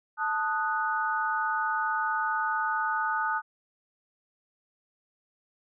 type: chord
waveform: sine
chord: D# diminished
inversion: second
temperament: equal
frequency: 880 / 1244.5 / 1480 Hz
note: A5 / D#6 / F#6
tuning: 0 / 0 / 0 cents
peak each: -30 / -30 / -30 dBFS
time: 0.17-3.42 s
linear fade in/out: 50 ms
effects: none